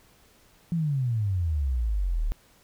sine exponential sweep, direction down, 174.4 to 35.31 Hz, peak -23 dBFS, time 0.72-2.32 s, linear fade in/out 0 ms, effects pink hiss -59 dBFS RMS until 2.63 s

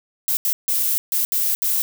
violet noise bursts at uneven times, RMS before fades -20 dBFS, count 6, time 0.28-0.37 / 0.45-0.53 / 0.68-0.98 / 1.12-1.25 / 1.32-1.55 / 1.62-1.82 s, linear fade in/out 0 ms, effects none

